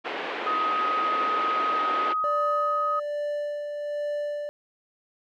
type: band-pass noise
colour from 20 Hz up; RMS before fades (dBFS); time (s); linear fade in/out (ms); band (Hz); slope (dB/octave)
pink; -32; 0.04-2.14; 20; 330 to 3000; 24
type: tone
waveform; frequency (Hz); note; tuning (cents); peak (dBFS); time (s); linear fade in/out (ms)
sine; 1257; D#6; +17; -23; 0.46-3; 10
type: tone with tremolo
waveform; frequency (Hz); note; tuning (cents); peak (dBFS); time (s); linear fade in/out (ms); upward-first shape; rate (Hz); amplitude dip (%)
triangle; 587.3; D5; 0; -24; 2.24-4.49; 0; sine; 1.2; 40
effects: none